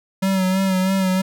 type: tone with vibrato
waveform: square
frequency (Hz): 189.3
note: F#3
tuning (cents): +40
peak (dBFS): -17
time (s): 0.22-1.22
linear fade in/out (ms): 10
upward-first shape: sine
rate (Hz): 3.1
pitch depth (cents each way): 38
effects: none